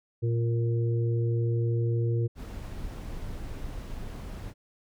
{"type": "harmonic tone", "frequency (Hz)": 116.54, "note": "A#2", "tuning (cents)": 0, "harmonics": [1, 3, 4], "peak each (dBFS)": [-24, -34, -36], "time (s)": [0.22, 2.28], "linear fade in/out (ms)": 20}
{"type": "noise", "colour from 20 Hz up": "brown", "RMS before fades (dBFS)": -37, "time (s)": [2.35, 4.54], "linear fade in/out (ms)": 50}
{"effects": []}